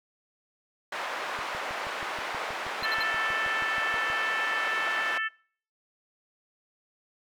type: band-pass noise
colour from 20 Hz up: white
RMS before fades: -34 dBFS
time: 0.92-5.18 s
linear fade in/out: 5 ms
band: 570 to 1600 Hz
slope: 12 dB/octave
type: click train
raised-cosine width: 3 ms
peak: -32 dBFS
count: 18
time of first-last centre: 1.39-4.101 s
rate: 6.27 Hz
type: tone bursts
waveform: triangle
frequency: 4127 Hz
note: C8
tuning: 25 cents flat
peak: -30 dBFS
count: 3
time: 2.83-3.029 s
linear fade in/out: 2 ms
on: 25 ms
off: 62 ms
type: harmonic tone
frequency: 441.1 Hz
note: A4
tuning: 4 cents sharp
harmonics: 3 / 4 / 5 / 6 / 7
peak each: -34 / -29 / -38 / -39 / -40 dBFS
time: 2.83-5.29 s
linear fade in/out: 20 ms
effects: noise-tail reverb RT60 0.5 s tail -24 dB re dry